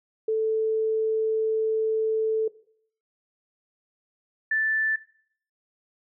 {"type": "tone pair in turn", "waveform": "sine", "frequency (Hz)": [440, 1760], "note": ["A4", "A6"], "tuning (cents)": [0, 0], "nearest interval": "2 octaves", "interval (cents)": 2400, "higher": "second", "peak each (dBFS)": -21, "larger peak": "neither", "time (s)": [[0.28, 2.48], [4.51, 4.96]], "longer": "first", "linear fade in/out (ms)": 5, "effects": ["noise-tail reverb RT60 0.6 s tail -19 dB re dry"]}